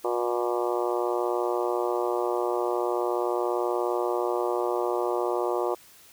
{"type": "harmonic tone with a mistuned harmonic", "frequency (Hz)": 120.4, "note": "B2", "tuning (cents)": -44, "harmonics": [3, 4, 5, 6, 7, 8, 9, 10], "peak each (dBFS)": [-28, -30, -32, -34, -35, -36, -37, -38], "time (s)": [0.04, 5.75], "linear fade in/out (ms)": 10, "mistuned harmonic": 10, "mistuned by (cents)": -38, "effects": ["white hiss -53 dBFS RMS until 6.12 s"]}